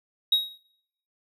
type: tone with exponential decay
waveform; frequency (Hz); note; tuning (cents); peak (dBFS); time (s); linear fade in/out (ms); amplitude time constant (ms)
triangle; 3793; A#7; +29; -13; 0.32-0.58; 5; 56
effects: noise-tail reverb RT60 0.7 s tail -20 dB re dry + tanh soft clip ceiling -12 dBFS